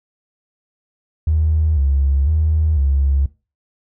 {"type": "tone with vibrato", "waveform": "triangle", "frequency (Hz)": 73.42, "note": "D2", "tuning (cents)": 0, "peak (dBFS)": -9, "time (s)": [1.27, 3.26], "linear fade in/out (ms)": 5, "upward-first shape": "square", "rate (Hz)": 1, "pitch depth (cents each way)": 110, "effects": ["noise-tail reverb RT60 0.3 s tail -22 dB re dry", "tanh soft clip ceiling -10 dBFS"]}